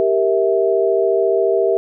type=chord; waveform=sine; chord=E diminished; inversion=first; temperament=equal with one note detuned; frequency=392 / 466.2 / 653.6 Hz; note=G4 / Bb4 / E5; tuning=0 / 0 / -15 cents; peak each=-16 / -18 / -18 dBFS; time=0-1.77 s; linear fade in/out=0 ms; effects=none